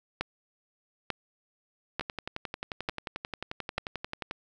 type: two click trains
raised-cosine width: 0.3 ms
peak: -13 / -18 dBFS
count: 5 / 27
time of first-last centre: 0.21-3.781 / 2.01-4.311 s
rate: 1.12 / 11.3 Hz
effects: none